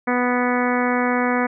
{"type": "harmonic tone", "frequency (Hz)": 246.9, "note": "B3", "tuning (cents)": 0, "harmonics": [1, 2, 3, 4, 5, 6, 7, 8, 9], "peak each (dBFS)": [-21, -24, -26, -27, -28, -29, -29, -30, -31], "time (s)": [0.07, 1.47], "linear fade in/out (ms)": 10, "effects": []}